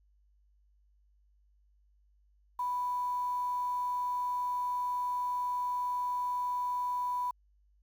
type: tone with quantisation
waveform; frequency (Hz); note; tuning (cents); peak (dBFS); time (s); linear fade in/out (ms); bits
sine; 987.8; B5; 0; -30; 2.59-7.31; 5; 9
effects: added 50 Hz sine -64 dBFS peak until 7.82 s